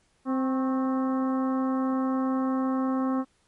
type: harmonic tone with a mistuned harmonic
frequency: 261.6 Hz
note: C4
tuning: in tune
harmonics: 1 / 2 / 3 / 4 / 5 / 6 / 7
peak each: -24 / -34 / -37 / -35 / -39 / -51 / -52 dBFS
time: 0.25-3.25 s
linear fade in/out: 50 ms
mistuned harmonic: 4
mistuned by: +65 cents
effects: pink hiss -67 dBFS RMS until 3.47 s + MP3 48 kbps